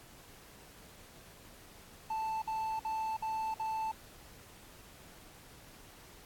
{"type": "tone bursts", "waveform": "triangle", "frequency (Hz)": 881, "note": "A5", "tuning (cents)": 2, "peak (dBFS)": -31, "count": 5, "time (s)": [2.1, 3.916], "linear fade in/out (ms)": 5, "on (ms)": 320, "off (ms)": 54, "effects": ["pink hiss -56 dBFS RMS until 6.25 s", "AAC 64 kbps"]}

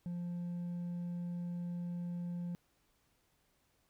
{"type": "tone with hard clipping", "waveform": "sine", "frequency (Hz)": 174.61, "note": "F3", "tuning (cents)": 0, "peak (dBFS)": -38, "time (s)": [0.06, 2.55], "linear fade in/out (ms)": 0, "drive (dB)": 2, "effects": ["pink hiss -75 dBFS RMS until 3.89 s"]}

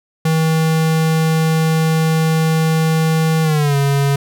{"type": "tone with pitch glide", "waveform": "square", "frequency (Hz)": [160, 140.09], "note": ["D#3", "C#3"], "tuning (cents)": [49, 19], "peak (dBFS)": -13, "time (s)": [0.25, 4.16], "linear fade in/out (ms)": 5, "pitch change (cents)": -230, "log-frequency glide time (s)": [3.43, 3.76], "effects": []}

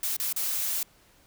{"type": "noise with dropouts", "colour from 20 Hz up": "blue", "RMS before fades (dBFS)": -29, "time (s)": [0.03, 0.83], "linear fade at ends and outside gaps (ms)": 2, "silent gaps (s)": [[0.166, 0.199], [0.327, 0.362]], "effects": ["pink hiss -60 dBFS RMS until 1.26 s"]}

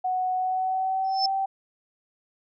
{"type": "tone with pitch glide", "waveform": "sine", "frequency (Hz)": [740, 775], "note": ["F#5", "G5"], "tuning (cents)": [0, -20], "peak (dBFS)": -23, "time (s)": [0.04, 1.46], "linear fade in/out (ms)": 10, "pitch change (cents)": 80, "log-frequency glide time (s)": [0.35, 1.29]}
{"type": "tone with exponential growth", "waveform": "sine", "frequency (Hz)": 5274, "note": "E8", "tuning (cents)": 0, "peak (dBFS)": -19, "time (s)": [1.04, 1.26], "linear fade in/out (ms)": 5, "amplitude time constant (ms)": 47}
{"effects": []}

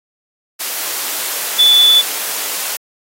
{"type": "tone in noise", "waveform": "sine", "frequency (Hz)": 3472, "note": "A7", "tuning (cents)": -24, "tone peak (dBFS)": -6, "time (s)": [1.58, 2.02], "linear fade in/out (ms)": 20, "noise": "white", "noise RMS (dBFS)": -21, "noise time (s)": [0.59, 2.77], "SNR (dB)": 12, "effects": ["high-pass 400 Hz 12 dB/octave", "AAC 48 kbps"]}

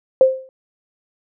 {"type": "tone with exponential decay", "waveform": "sine", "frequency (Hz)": 524, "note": "C5", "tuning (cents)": 2, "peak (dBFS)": -4, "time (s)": [0.21, 0.49], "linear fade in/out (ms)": 1, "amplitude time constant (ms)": 60, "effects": []}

